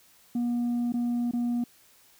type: tone with dropouts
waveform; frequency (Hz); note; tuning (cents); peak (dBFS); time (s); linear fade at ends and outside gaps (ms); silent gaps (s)
sine; 240; B3; -49; -22; 0.35-1.64; 5; 0.923-0.939 / 1.312-1.334
effects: tanh soft clip ceiling -24 dBFS + white hiss -59 dBFS RMS until 2.19 s